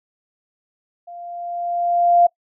sine tone with level ramp, 696 Hz, F5, 6 cents flat, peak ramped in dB -34 to -8 dBFS, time 1.07-2.27 s, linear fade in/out 10 ms, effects noise-tail reverb RT60 0.1 s tail -24 dB re dry

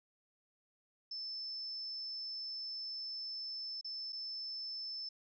sine tone with dropouts, 5274 Hz, E8, in tune, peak -40 dBFS, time 1.11-5.09 s, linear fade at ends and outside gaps 5 ms, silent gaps 3.812-3.845 / 4.124-4.128 s, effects none

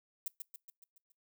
violet noise with echo, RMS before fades -37 dBFS, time 0.26-0.28 s, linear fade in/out 2 ms, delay 140 ms, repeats 6, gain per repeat -5 dB, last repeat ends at 1.12 s, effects noise-tail reverb RT60 0.2 s tail -24 dB re dry

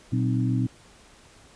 sine tone cluster, 120.7 / 188.2 / 260.1 / 308 Hz, B2 / F#3 / C4 / D#4, -39 / +30 / -10 / -17 cents, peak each -23 / -31 / -27 / -32 dBFS, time 0.12-0.67 s, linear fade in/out 10 ms, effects pink hiss -53 dBFS RMS until 1.55 s + resampled to 22050 Hz

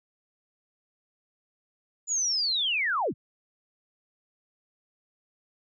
sine linear sweep, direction down, 7040 to 65.41 Hz, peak -24 dBFS, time 2.07-3.14 s, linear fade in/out 50 ms, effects none

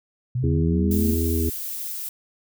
sine linear sweep, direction up, 120 to 231 Hz, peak -21 dBFS, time 0.35-1.14 s, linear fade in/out 5 ms
harmonic tone, 82.41 Hz, E2, in tune, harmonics 1 / 3 / 4 / 5, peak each -22 / -27 / -28 / -29 dBFS, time 0.43-1.5 s, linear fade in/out 10 ms
violet noise, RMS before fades -31 dBFS, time 0.91-2.09 s, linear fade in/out 2 ms
effects none

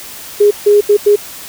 sine tone bursts at uneven times, 412.6 Hz, G#4, 11 cents flat, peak -4 dBFS, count 4, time 0.4-0.51 / 0.66-0.81 / 0.89-0.97 / 1.06-1.16 s, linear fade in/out 10 ms, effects white hiss -30 dBFS RMS until 1.48 s

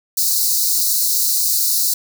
white high-pass noise, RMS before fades -17 dBFS, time 0.17-1.94 s, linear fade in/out 5 ms, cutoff 4000 Hz, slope 96 dB/octave, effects none

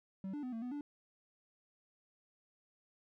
triangle tone with pitch steps, 191.9 / 293.5 / 252.1 / 226.5 / 247.8 / 290.7 Hz, G3 / D4 / B3 / A#3 / B3 / D4, -37 / -1 / +36 / -50 / +6 / -18 cents, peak -37 dBFS, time 0.24-0.81 s, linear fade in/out 2 ms, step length 95 ms, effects none

